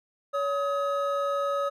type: tone pair together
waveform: triangle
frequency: 563.9 / 1266 Hz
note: C#5 / D#6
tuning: +30 / +30 cents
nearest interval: octave + major second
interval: 1400 cents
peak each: -25 / -27 dBFS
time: 0.33-1.7 s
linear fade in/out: 20 ms
effects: none